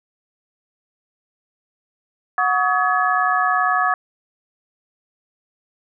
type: tone cluster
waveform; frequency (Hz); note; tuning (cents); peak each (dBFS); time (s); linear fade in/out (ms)
sine; 733 / 1128 / 1266 / 1700; F#5 / C#6 / D#6 / G#6; -16 / +30 / +30 / +40; -21; 2.38-3.94; 2
effects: none